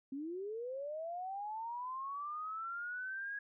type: linear sweep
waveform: sine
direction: up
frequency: 261.6 to 1662 Hz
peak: -39 dBFS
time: 0.12-3.39 s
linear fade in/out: 5 ms
effects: none